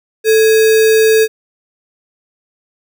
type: tone with sample-and-hold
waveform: sine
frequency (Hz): 440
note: A4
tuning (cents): 0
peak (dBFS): -6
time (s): 0.24-1.28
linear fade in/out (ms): 50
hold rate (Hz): 2100
effects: none